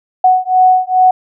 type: beating tone pair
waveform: sine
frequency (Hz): 740 / 742.4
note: F#5 / F#5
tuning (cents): 0 / +6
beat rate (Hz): 2.4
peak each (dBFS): -10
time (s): 0.24-1.11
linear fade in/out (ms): 5
effects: none